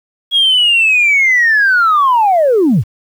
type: linear sweep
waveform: sine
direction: down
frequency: 3323 to 77.5 Hz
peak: -6 dBFS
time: 0.31-2.84 s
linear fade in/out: 50 ms
effects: tanh soft clip ceiling -4 dBFS + 7-bit